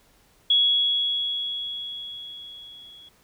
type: tone with level ramp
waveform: sine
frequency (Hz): 3347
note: G#7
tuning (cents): +13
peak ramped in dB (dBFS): -15 to -45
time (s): 0.5-3.09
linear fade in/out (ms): 5
effects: pink hiss -60 dBFS RMS until 3.23 s